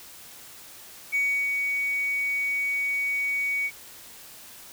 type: tone with ADSR envelope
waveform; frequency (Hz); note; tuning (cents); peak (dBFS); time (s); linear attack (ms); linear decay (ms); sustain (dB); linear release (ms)
sine; 2250; C#7; +25; -19; 1.12-3.71; 31; 320; -4; 53
effects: tanh soft clip ceiling -19 dBFS + white hiss -46 dBFS RMS until 4.72 s